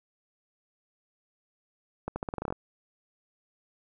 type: accelerating click train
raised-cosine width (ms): 1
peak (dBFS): -18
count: 11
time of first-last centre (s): 2.08-2.525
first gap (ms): 80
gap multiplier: 0.86
effects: none